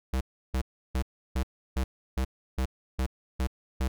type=tone bursts; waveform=square; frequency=64.7 Hz; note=C2; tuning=19 cents flat; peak=-26 dBFS; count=10; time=0.13-3.88 s; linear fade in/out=5 ms; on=78 ms; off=330 ms; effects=none